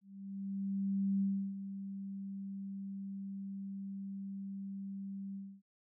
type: tone with ADSR envelope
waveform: sine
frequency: 196 Hz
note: G3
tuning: in tune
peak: -29 dBFS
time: 0.01-5.62 s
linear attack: 1200 ms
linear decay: 330 ms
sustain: -11 dB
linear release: 270 ms
effects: none